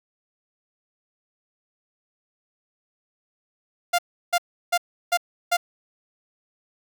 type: tone bursts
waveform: sawtooth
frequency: 698.5 Hz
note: F5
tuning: in tune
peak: -14 dBFS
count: 5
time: 3.93-5.57 s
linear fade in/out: 10 ms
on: 56 ms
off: 340 ms
effects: none